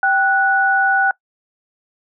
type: tone pair together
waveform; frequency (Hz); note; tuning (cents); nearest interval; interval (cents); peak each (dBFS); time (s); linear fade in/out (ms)
sine; 780 / 1474.6; G5 / F#6; -9 / -6; major seventh; 1103; -16 / -14; 0.03-1.11; 2
effects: noise-tail reverb RT60 0.1 s tail -22 dB re dry